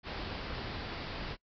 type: low-pass noise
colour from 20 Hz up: pink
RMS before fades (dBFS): -40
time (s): 0.03-1.37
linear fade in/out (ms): 50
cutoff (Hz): 5100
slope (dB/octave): 96
effects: noise-tail reverb RT60 0.1 s tail -22 dB re dry